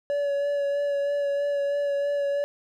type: tone with vibrato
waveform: triangle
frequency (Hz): 569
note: C#5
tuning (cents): +45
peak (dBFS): -21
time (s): 0.1-2.44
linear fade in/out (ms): 0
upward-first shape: sine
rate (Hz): 3.1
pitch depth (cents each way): 18
effects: none